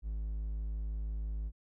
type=tone; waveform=triangle; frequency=53 Hz; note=G#1; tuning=36 cents sharp; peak=-32 dBFS; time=0.02-1.52 s; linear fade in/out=50 ms; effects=none